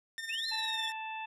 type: tone with tremolo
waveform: sawtooth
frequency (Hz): 1812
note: A#6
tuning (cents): -50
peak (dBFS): -32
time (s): 0.18-0.92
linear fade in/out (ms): 0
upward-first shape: sine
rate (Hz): 20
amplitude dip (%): 60
type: exponential two-way sweep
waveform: sine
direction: up then down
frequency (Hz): 2464 to 4186 to 3428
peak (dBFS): -34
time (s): 0.29-0.89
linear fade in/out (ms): 10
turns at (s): 0.47
type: harmonic tone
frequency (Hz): 880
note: A5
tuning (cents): 0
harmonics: 1 / 2 / 3 / 4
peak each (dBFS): -39 / -48 / -42 / -52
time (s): 0.51-1.26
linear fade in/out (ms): 10
effects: low-pass 10000 Hz 12 dB/octave